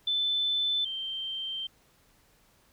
sine tone pair in turn, 3520 / 3136 Hz, A7 / G7, 0 / 0 cents, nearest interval major second, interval 200 cents, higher first, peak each -25 / -32 dBFS, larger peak first, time 0.07-0.85 / 0.85-1.67 s, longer second, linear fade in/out 5 ms, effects pink hiss -64 dBFS RMS until 2.72 s

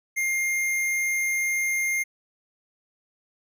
sine tone with hard clipping, 2117 Hz, C7, 20 cents sharp, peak -24 dBFS, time 0.16-2.04 s, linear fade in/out 20 ms, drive 16 dB, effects none

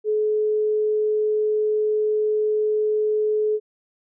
sine tone, 427.1 Hz, G#4, 48 cents sharp, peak -18 dBFS, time 0.04-3.6 s, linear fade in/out 50 ms, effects none

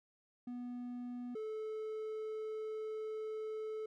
triangle tone pair in turn, 245 / 434.8 Hz, B3 / A4, -14 / -21 cents, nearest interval minor seventh, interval 993 cents, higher second, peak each -39 / -37 dBFS, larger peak second, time 0.47-1.35 / 1.35-3.86 s, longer second, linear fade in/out 5 ms, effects none

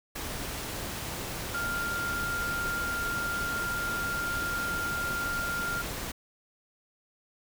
sine tone in noise, 1396.9 Hz, F6, in tune, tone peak -30 dBFS, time 1.54-5.82 s, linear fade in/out 10 ms, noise pink, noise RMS -36 dBFS, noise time 0.15-6.12 s, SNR +3 dB, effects none

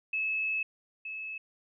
sine tone pair in turn, 2596 / 2596 Hz, E7 / E7, -27 / -27 cents, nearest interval unison, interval 0 cents, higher neither, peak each -28 / -36 dBFS, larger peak first, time 0.13-0.63 / 1.05-1.38 s, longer first, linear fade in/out 5 ms, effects none

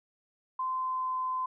sine tone with pitch glide, 1034 to 1027.5 Hz, C6 to C6, -21 to -32 cents, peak -29 dBFS, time 0.59-1.46 s, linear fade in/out 5 ms, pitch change -11 cents, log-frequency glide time 0.73-1.16 s, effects none

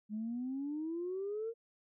sine exponential sweep, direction up, 207.7 to 467.7 Hz, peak -35 dBFS, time 0.09-1.54 s, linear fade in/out 50 ms, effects tanh soft clip ceiling -31 dBFS

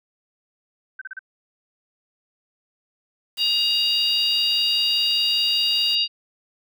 sine tone bursts, 1540 Hz, G6, 31 cents flat, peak -30 dBFS, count 4, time 0.99-1.192 s, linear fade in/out 5 ms, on 25 ms, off 34 ms
white high-pass noise, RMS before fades -41 dBFS, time 3.37-5.95 s, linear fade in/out 2 ms, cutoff 190 Hz, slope 24 dB/octave
harmonic tone, 945 Hz, A#5, 23 cents sharp, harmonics 3 / 4 / 5, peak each -21 / -24 / -23 dBFS, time 3.37-6.08 s, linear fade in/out 50 ms
effects none

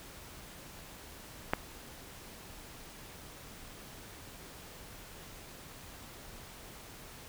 click, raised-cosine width 0.5 ms, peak -12 dBFS, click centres 1.535 s, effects pink hiss -50 dBFS RMS until 7.28 s

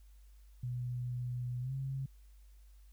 sine tone with pitch glide, 123.47 to 134.64 Hz, B2 to C3, 0 to +50 cents, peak -35 dBFS, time 0.63-2.06 s, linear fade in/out 5 ms, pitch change +150 cents, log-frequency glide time 1.6-1.73 s, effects added 50 Hz sine -55 dBFS peak until 2.92 s + white hiss -73 dBFS RMS until 2.92 s

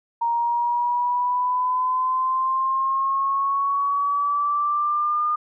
sine exponential sweep, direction up, 932.3 to 1217 Hz, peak -19 dBFS, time 0.21-5.36 s, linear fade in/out 10 ms, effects none

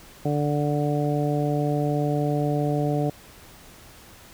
harmonic tone, 146.9 Hz, D3, 1 cent sharp, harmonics 1 / 2 / 3 / 4 / 5, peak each -24 / -27 / -29 / -30 / -31 dBFS, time 0.25-3.1 s, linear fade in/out 5 ms, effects pink hiss -48 dBFS RMS until 4.33 s

